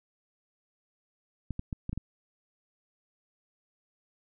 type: clicks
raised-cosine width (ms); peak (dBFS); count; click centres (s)
5; -21; 6; 1.507 / 1.594 / 1.728 / 1.894 / 1.93 / 1.976
effects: none